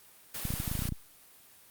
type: noise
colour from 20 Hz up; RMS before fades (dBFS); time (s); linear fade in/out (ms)
white; -38; 0.34-0.89; 5
type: clicks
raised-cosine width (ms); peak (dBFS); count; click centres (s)
5; -21; 12; 0.453 / 0.505 / 0.539 / 0.601 / 0.678 / 0.715 / 0.753 / 0.792 / 0.822 / 0.855 / 0.89 / 0.923
effects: white hiss -57 dBFS RMS until 1.7 s + Opus 32 kbps